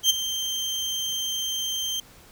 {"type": "tone with ADSR envelope", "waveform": "30% pulse", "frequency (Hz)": 3145, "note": "G7", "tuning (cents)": 5, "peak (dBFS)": -11, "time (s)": [0.03, 2], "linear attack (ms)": 68, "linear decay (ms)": 17, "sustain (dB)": -12, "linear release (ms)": 3, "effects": ["pink hiss -51 dBFS RMS until 2.31 s"]}